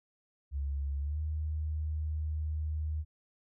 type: tone with pitch glide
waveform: sine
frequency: 69.9 to 77.11 Hz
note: C#2 to D#2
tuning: +15 to -15 cents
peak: -31 dBFS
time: 0.51-3.05 s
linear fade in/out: 50 ms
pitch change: +170 cents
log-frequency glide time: 0.99-1.2 s
effects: none